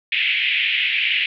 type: band-pass noise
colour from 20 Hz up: pink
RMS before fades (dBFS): -20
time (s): 0.12-1.26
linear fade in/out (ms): 2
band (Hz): 2100 to 3100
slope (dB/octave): 48
effects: none